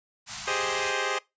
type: band-stop noise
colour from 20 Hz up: white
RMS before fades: -34 dBFS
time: 0.26-0.94 s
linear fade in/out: 50 ms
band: 230 to 650 Hz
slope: 96 dB/octave
type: chord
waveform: 10% pulse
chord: Ab major seventh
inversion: third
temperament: equal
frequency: 392 / 415.3 / 523.3 / 622.3 Hz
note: G4 / Ab4 / C5 / Eb5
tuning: 0 / 0 / 0 / 0 cents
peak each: -24 / -23 / -22 / -26 dBFS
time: 0.47-1.19 s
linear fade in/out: 10 ms
effects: noise-tail reverb RT60 0.2 s tail -21 dB re dry + resampled to 16000 Hz